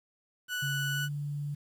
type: tone with vibrato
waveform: 30% pulse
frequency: 1480 Hz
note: F#6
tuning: in tune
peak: -29 dBFS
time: 0.48-1.09 s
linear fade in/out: 50 ms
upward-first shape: sine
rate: 19 Hz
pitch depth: 8 cents each way
type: tone with pitch glide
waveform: sine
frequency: 140.1 to 145.12 Hz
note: C#3 to D3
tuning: +19 to -20 cents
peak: -32 dBFS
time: 0.62-1.55 s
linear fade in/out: 10 ms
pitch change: +61 cents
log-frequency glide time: 0.93-1.07 s
effects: 10-bit